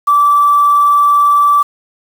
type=tone with quantisation; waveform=sine; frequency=1161 Hz; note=D6; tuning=20 cents flat; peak=-6 dBFS; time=0.07-1.63 s; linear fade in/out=10 ms; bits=5; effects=none